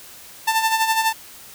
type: tone with tremolo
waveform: sawtooth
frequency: 890 Hz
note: A5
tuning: 20 cents sharp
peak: -11 dBFS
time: 0.47-1.13 s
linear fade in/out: 10 ms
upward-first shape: sine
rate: 12 Hz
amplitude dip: 60%
effects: white hiss -42 dBFS RMS until 1.54 s